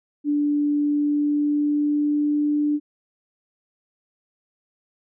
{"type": "tone with pitch glide", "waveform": "sine", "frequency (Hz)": [292.5, 295.6], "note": ["D4", "D4"], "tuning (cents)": [-7, 11], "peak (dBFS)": -18, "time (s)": [0.24, 2.8], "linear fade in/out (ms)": 50, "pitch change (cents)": 18, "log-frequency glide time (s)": [0.77, 2.58], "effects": []}